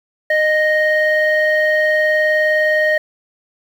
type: tone pair together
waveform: sine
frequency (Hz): 615.1 / 1864.7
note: D#5 / A#6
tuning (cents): -20 / 0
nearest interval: octave + perfect fifth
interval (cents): 1920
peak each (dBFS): -13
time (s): 0.3-2.98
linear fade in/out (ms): 5
effects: tanh soft clip ceiling -8 dBFS + 7-bit